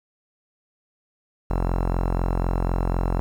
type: tone with low-pass filter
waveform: sawtooth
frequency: 44 Hz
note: F1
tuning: 14 cents sharp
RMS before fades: -23 dBFS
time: 1.5-3.2 s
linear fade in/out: 0 ms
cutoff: 990 Hz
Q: 1.7
effects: 8-bit